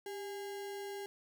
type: tone with sample-and-hold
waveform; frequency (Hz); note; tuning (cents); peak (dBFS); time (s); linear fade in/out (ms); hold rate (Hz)
sine; 396.7; G4; +21; -40; 0.06-1.06; 2; 1225
effects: none